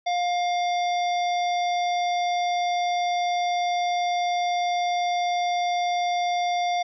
harmonic tone with a mistuned harmonic, 707 Hz, F5, 21 cents sharp, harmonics 1 / 3 / 5 / 7 / 8, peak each -22 / -33 / -35 / -42 / -43 dBFS, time 0.06-6.83 s, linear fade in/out 10 ms, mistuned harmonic 7, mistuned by -81 cents, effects none

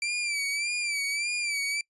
sawtooth tone with vibrato, 2334 Hz, D7, 11 cents flat, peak -24 dBFS, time 0.02-1.81 s, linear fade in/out 2 ms, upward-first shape sine, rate 1.7 Hz, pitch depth 70 cents each way, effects noise-tail reverb RT60 0.1 s tail -25 dB re dry + resampled to 24000 Hz

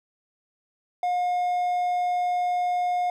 triangle tone, 716 Hz, F5, 43 cents sharp, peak -20 dBFS, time 1.03-3.1 s, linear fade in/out 2 ms, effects none

